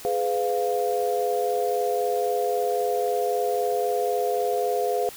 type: chord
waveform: sine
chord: F diminished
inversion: first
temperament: just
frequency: 419.1 / 502.9 / 698.5 Hz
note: Ab4 / Cb5 / F5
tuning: +16 / +31 / 0 cents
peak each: -26 dBFS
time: 0.05-5.09 s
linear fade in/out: 0 ms
effects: white hiss -42 dBFS RMS until 5.16 s